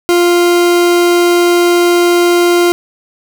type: tone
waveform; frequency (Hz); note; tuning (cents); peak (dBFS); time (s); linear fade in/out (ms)
40% pulse; 349.2; F4; 0; -6; 0.09-2.72; 0
effects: 7-bit